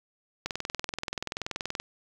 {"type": "click train", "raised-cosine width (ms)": 0.2, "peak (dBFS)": -14, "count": 29, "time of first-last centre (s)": [0.46, 1.8], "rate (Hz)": 20.9, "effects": ["8-bit"]}